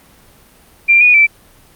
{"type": "tone with pitch steps", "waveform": "sine", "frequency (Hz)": [2374, 2460, 2328], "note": ["D7", "D#7", "D7"], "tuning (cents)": [18, -20, -16], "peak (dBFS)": -5, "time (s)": [0.88, 1.27], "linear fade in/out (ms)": 20, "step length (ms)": 130, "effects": ["pink hiss -46 dBFS RMS until 1.75 s", "Opus 32 kbps"]}